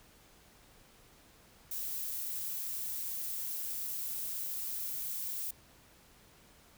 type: noise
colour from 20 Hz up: violet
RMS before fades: -38 dBFS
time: 1.71-5.51 s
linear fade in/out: 5 ms
effects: pink hiss -61 dBFS RMS until 6.77 s